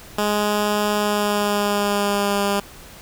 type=tone with pitch glide; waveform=10% pulse; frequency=208.3 to 201 Hz; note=G#3 to G3; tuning=+5 to +44 cents; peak=-10 dBFS; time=0.18-2.6 s; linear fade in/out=5 ms; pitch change=-61 cents; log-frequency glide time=0.96-2.46 s; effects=pink hiss -42 dBFS RMS until 3.01 s